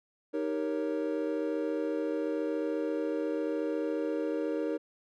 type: chord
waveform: triangle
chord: Eb dominant seventh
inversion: none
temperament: equal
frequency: 311.1 / 392 / 466.2 / 554.4 Hz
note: Eb4 / G4 / Bb4 / Db5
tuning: 0 / 0 / 0 / 0 cents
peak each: -31 / -36 / -32 / -35 dBFS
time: 0.33-4.78 s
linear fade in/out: 20 ms
effects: none